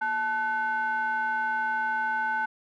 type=ring-modulated tone; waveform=triangle; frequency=316.6 Hz; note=D#4; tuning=30 cents sharp; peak=-20 dBFS; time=0.01-2.46 s; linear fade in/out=10 ms; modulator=1190 Hz; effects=none